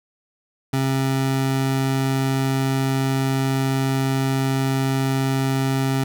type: tone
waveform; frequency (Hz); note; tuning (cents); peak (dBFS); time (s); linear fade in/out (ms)
25% pulse; 134.1; C3; +43; -15; 0.73-6.04; 5
effects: none